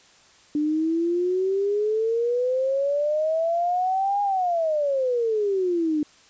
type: exponential two-way sweep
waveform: sine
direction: up then down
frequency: 295.2 to 820 to 295.2 Hz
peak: -20 dBFS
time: 0.55-6.03 s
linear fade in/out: 2 ms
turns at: 4.22 s
effects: white hiss -54 dBFS RMS until 6.29 s + resampled to 16000 Hz